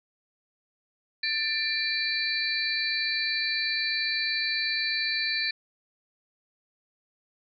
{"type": "tone cluster", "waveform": "sine", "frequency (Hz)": [1777, 2367, 4057, 4514], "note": ["A6", "D7", "B7", "C#8"], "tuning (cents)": [17, 13, 46, 31], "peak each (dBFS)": -31, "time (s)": [1.23, 5.51], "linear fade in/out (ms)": 5, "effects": []}